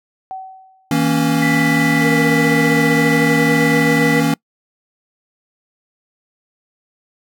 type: tone with exponential decay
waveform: sine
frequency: 759 Hz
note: F#5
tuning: 44 cents sharp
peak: -23 dBFS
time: 0.31-1 s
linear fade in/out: 0 ms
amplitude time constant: 150 ms
type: chord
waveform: square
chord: A# diminished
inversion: second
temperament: equal with one note detuned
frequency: 161.24 / 233.1 / 277.2 Hz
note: E3 / A#3 / C#4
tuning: -38 / 0 / 0 cents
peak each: -19 / -20 / -17 dBFS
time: 0.91-4.34 s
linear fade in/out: 2 ms
type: tone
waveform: sine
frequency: 1979 Hz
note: B6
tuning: 3 cents sharp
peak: -18 dBFS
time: 1.42-4.2 s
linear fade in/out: 2 ms
type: tone with pitch glide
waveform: triangle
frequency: 468.4 to 476.6 Hz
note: A#4 to A#4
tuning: +8 to +38 cents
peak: -17 dBFS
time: 2.01-4.22 s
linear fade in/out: 20 ms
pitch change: +30 cents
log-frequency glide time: 2.81-3.75 s
effects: noise-tail reverb RT60 0.1 s tail -26 dB re dry